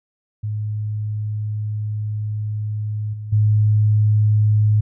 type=tone with level steps; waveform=sine; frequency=106.2 Hz; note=G#2; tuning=39 cents sharp; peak=-21 / -27 / -12 dBFS; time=0.43-4.81 s; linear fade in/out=10 ms; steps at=3.13 / 3.32 s; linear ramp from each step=10 ms; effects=none